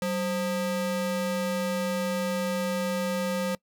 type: ring-modulated tone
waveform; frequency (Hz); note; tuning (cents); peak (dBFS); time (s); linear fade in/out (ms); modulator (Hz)
square; 357.6; F4; +41; -24; 0.02-3.55; 2; 167
effects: noise-tail reverb RT60 0.1 s tail -23 dB re dry